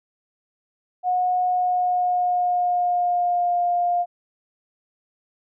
sine tone with pitch glide, 727 to 704.3 Hz, F#5 to F5, -31 to +14 cents, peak -18 dBFS, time 1.03-4.06 s, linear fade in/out 50 ms, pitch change -55 cents, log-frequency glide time 1.45-3.59 s, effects none

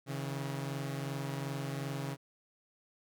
sawtooth tone pair together, 137.31 / 160 Hz, C#3 / D#3, -16 / +49 cents, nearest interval minor third, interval 265 cents, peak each -33 / -37 dBFS, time 0.06-2.17 s, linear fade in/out 50 ms, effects none

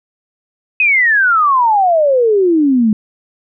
sine exponential sweep, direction down, 2559 to 207.7 Hz, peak -8 dBFS, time 0.8-2.93 s, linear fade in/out 2 ms, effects none

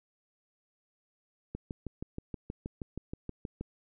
click train, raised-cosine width 3 ms, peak -24 dBFS, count 14, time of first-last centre 1.55-3.61 s, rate 6.31 Hz, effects none

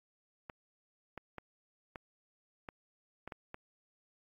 clicks, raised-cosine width 0.5 ms, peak -28 dBFS, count 8, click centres 0.498 / 1.177 / 1.383 / 1.958 / 2.688 / 3.276 / 3.322 / 3.544 s, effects AAC 32 kbps

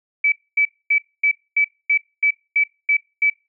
sine tone bursts, 2300 Hz, D7, 37 cents flat, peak -13 dBFS, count 10, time 0.24-3.3 s, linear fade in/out 5 ms, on 81 ms, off 250 ms, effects noise-tail reverb RT60 0.3 s tail -25 dB re dry

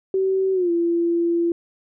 sine tone with pitch glide, 381.9 to 340.2 Hz, G4 to F4, -45 to -45 cents, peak -17 dBFS, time 0.14-1.52 s, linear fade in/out 2 ms, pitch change -200 cents, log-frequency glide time 0.53-0.71 s, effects none

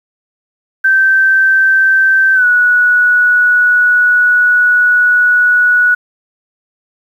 sine tone with pitch glide, 1554 to 1467.6 Hz, G6 to F#6, -16 to -15 cents, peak -6 dBFS, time 0.84-5.95 s, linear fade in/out 10 ms, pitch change -99 cents, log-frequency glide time 2.34-2.45 s, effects 7-bit

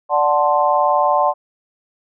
sine chord, D dominant seventh, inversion none, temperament equal, 587.3 / 740 / 880 / 1046.5 Hz, D5 / F#5 / A5 / C6, 0 / 0 / 0 / 0 cents, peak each -18 dBFS, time 0.09-1.34 s, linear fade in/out 50 ms, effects none

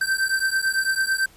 square beating tone pair, 1554 / 1563 Hz, G6 / G6, -16 / -6 cents, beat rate 9 Hz, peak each -24 dBFS, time 0.01-1.26 s, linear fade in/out 5 ms, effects pink hiss -52 dBFS RMS until 1.36 s + resampled to 32000 Hz

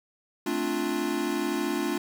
square chord, D minor seventh, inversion second, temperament equal, 220 / 261.6 / 293.7 / 349.2 Hz, A3 / C4 / D4 / F4, 0 / 0 / 0 / 0 cents, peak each -35 / -35 / -31 / -31 dBFS, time 0.46-1.98 s, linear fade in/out 5 ms, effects 9-bit

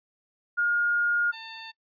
sine / 5% pulse tone pair in turn, 1423 / 896.4 Hz, F6 / A5, +32 / +32 cents, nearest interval minor sixth, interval 800 cents, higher first, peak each -21 / -24 dBFS, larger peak first, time 0.57-1.32 / 1.32-1.72 s, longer first, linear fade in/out 20 ms, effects noise-tail reverb RT60 0.1 s tail -24 dB re dry + resampled to 11025 Hz

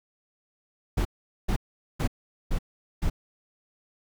brown noise bursts, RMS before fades -24 dBFS, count 5, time 0.97-3.1 s, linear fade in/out 10 ms, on 82 ms, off 430 ms, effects none

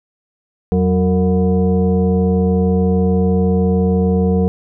sine tone with frequency modulation, 185.8 Hz, F#3, 7 cents sharp, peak -11 dBFS, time 0.72-4.48 s, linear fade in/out 0 ms, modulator 271 Hz, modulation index 1.1, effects none

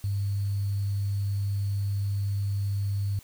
sine tone with sample-and-hold, 100 Hz, G2, 35 cents sharp, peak -25 dBFS, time 0.04-3.19 s, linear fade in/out 0 ms, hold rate 4410 Hz, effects white hiss -54 dBFS RMS until 3.23 s

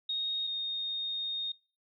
sine tone pair in turn, 3729 / 3697 Hz, A#7 / A#7, 0 / -15 cents, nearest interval unison, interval 15 cents, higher first, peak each -30 / -32 dBFS, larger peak first, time 0.09-0.47 / 0.47-1.52 s, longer second, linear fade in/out 5 ms, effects noise-tail reverb RT60 0.4 s tail -26 dB re dry

